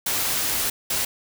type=noise bursts at uneven times; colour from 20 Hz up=white; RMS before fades=-24 dBFS; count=2; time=0.06-0.7 / 0.9-1.05 s; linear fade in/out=5 ms; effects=none